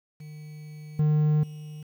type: tone with level steps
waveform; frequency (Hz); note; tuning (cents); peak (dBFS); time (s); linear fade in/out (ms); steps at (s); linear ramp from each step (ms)
triangle; 151.9; D#3; -41; -37 / -17 / -35; 0.2-1.83; 5; 0.99 / 1.43; 5
effects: 9-bit